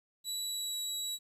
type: tone with pitch glide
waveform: 25% pulse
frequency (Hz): 3928 to 3899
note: B7 to B7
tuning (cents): -10 to -23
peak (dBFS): -30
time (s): 0.24-1.19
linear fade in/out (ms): 50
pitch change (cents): -13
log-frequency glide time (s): 0.42-0.78
effects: 11-bit

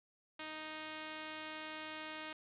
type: tone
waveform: 5% pulse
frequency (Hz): 311.1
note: D#4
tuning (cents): 0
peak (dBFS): -32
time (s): 0.39-2.33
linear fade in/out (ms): 5
effects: resampled to 8000 Hz + 10-bit

